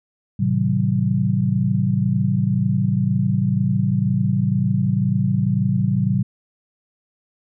sine chord, A diminished seventh, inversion none, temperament just, 110 / 132 / 158.4 / 190.08 Hz, A2 / C3 / Eb3 / Gb3, 0 / +16 / +31 / +47 cents, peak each -22 / -21 / -25 / -20 dBFS, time 0.39-6.23 s, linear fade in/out 10 ms, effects none

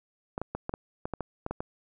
clicks, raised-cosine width 1 ms, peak -18 dBFS, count 11, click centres 0.379 / 0.416 / 0.55 / 0.694 / 0.739 / 1.055 / 1.137 / 1.207 / 1.464 / 1.51 / 1.605 s, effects none

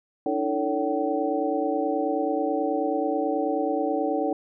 sine tone cluster, 291.6 / 320.9 / 445.1 / 564 / 763 Hz, D4 / E4 / A4 / C#5 / G5, -12 / -46 / +20 / +30 / -47 cents, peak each -29 dBFS, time 0.26-4.33 s, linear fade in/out 2 ms, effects none

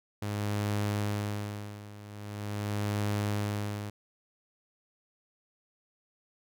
sawtooth tone with tremolo, 103.5 Hz, G#2, 5 cents flat, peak -24 dBFS, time 0.22-3.9 s, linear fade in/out 5 ms, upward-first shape sine, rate 0.43 Hz, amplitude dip 85%, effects none

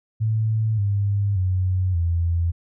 sine tone with pitch steps, 110 / 100.87 / 92.5 / 84.82 Hz, A2 / G2 / F#2 / E2, 0 / +50 / 0 / +50 cents, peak -18 dBFS, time 0.2-2.52 s, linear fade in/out 20 ms, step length 580 ms, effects none

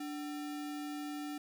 sine tone with sample-and-hold, 293.7 Hz, D4, in tune, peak -38 dBFS, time 0-1.38 s, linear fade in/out 5 ms, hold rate 1050 Hz, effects none

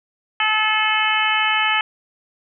harmonic tone, 432.5 Hz, A4, 30 cents flat, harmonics 2 / 3 / 4 / 5 / 6 / 7, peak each -23 / -23 / -23 / -23 / -23 / -23 dBFS, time 0.4-1.81 s, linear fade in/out 2 ms, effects none

